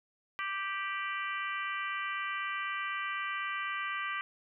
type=harmonic tone with a mistuned harmonic; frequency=392 Hz; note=G4; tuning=in tune; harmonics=3 / 4 / 5 / 6 / 7 / 8; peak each=-37 / -40 / -39 / -41 / -47 / -47 dBFS; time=0.39-4.21 s; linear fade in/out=0 ms; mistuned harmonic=8; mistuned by=-67 cents; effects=none